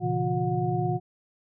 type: tone cluster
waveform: sine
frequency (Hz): 118.8 / 137.6 / 166.7 / 359.2 / 726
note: A#2 / C#3 / E3 / F4 / F#5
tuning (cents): +33 / -12 / +20 / +49 / -33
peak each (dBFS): -30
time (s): 0-1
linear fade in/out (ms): 50
effects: none